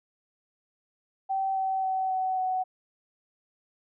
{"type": "tone with pitch steps", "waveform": "sine", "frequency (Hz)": [772, 765.3, 758.7, 752.2, 745.7], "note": ["G5", "G5", "F#5", "F#5", "F#5"], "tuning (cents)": [-27, -42, 43, 28, 13], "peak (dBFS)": -25, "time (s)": [1.29, 2.64], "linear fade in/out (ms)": 20, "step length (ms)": 270, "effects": []}